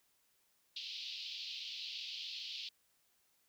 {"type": "band-pass noise", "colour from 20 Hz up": "white", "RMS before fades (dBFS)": -45, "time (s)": [0.76, 2.69], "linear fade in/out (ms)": 5, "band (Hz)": [2700, 4700], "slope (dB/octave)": 48, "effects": ["white hiss -75 dBFS RMS until 3.48 s"]}